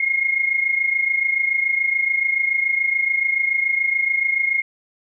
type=tone pair together; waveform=sine; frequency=2144 / 2171 Hz; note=C7 / C#7; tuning=+42 / -37 cents; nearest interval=unison; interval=21 cents; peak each=-18 / -23 dBFS; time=0-4.62 s; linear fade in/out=5 ms; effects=none